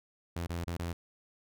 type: tone with dropouts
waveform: sawtooth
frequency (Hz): 85.4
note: F2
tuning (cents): -38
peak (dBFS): -30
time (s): 0.36-0.93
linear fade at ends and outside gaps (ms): 5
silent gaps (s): 0.47-0.494 / 0.644-0.671 / 0.769-0.794
effects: none